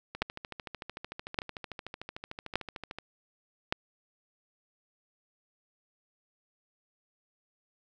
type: two click trains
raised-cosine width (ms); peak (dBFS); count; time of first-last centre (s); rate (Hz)
0.3; -23 / -11; 39 / 4; 0.15-2.986 / 0.22-3.725; 13.4 / 0.856
effects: none